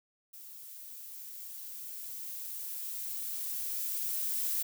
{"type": "noise with level ramp", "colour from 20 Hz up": "violet", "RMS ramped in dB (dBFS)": [-49, -32], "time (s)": [0.33, 4.63], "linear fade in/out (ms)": 10, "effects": []}